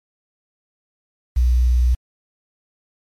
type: tone with quantisation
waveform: sine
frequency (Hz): 61.3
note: B1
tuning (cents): -12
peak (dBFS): -12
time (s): 1.36-1.95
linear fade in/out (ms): 10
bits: 7
effects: MP3 64 kbps